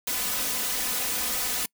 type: noise with comb filter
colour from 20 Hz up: white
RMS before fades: -28 dBFS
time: 0.07-1.66 s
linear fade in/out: 5 ms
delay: 4 ms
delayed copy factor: +0.75
effects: noise-tail reverb RT60 0.1 s tail -26 dB re dry